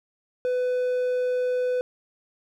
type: tone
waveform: triangle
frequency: 500 Hz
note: B4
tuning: 21 cents sharp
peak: -20 dBFS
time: 0.45-1.81 s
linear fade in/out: 0 ms
effects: none

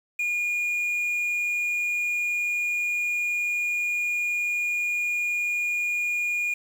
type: tone with quantisation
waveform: triangle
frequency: 2433 Hz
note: D#7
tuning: 39 cents flat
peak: -22 dBFS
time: 0.19-6.54 s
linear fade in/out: 5 ms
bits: 8
effects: none

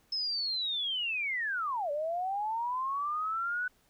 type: linear two-way sweep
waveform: sine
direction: down then up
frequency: 5220 to 567 to 1499 Hz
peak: -30 dBFS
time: 0.12-3.68 s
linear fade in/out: 5 ms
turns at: 1.91 s
effects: pink hiss -68 dBFS RMS until 3.89 s

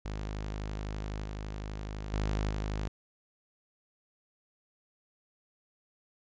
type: tone with level steps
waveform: sawtooth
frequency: 51.91 Hz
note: G#1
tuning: in tune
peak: -31 / -33 / -25 / -28 dBFS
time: 0.05-2.88 s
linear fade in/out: 5 ms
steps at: 1.23 / 2.12 / 2.49 s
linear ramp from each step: 20 ms
effects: resampled to 16000 Hz

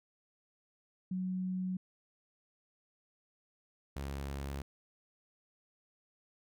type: tone pair in turn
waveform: sine / sawtooth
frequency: 185 / 69.3 Hz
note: F#3 / C#2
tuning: 0 / 0 cents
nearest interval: octave + perfect fourth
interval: 1700 cents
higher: first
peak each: -33 / -34 dBFS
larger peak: first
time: 1.11-1.77 / 3.96-4.62 s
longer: neither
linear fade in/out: 5 ms
effects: none

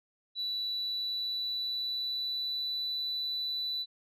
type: tone with pitch glide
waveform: sine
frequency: 3951 to 3976 Hz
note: B7 to B7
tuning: 0 to +11 cents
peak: -30 dBFS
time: 0.35-3.86 s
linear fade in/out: 50 ms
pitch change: +11 cents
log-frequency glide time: 0.71-2.88 s
effects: tanh soft clip ceiling -28 dBFS

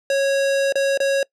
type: tone with dropouts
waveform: square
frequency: 550 Hz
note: C#5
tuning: 14 cents flat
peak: -17 dBFS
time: 0.1-1.23 s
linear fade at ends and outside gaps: 2 ms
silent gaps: 0.724-0.755 / 0.975-1.002 s
effects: noise-tail reverb RT60 0.1 s tail -24 dB re dry + low-pass 8000 Hz 12 dB/octave

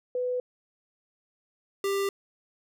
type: tone pair in turn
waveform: sine / square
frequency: 498.3 / 395.5 Hz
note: B4 / G4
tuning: +15 / +15 cents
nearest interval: major third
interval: 400 cents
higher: first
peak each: -26 dBFS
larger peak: neither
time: 0.15-0.4 / 1.84-2.09 s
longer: neither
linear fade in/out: 2 ms
effects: none

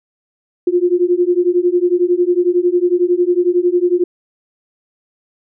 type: beating tone pair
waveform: sine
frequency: 349.2 / 360.2 Hz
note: F4 / F#4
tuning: 0 / -46 cents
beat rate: 11 Hz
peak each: -14 dBFS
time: 0.67-4.04 s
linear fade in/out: 5 ms
effects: none

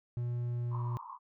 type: tone with pitch glide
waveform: triangle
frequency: 120.7 to 120 Hz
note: B2 to B2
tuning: -39 to -49 cents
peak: -30 dBFS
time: 0.17-0.97 s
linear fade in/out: 0 ms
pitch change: -10 cents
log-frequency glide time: 0.4-0.78 s
type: band-pass noise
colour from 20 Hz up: white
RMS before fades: -46 dBFS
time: 0.7-1.19 s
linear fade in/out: 50 ms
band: 920 to 1100 Hz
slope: 96 dB/octave
effects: none

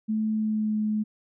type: tone with pitch glide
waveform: sine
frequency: 217.2 to 213.7 Hz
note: A3 to G#3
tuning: -22 to +50 cents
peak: -23 dBFS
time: 0.08-1.04 s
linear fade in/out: 20 ms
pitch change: -28 cents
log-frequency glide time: 0.32-0.78 s
effects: none

